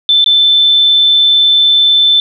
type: tone with dropouts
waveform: sine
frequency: 3531 Hz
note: A7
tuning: 5 cents sharp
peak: -5 dBFS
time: 0.09-2.2 s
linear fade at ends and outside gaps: 1 ms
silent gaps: 0.243-0.261 s
effects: none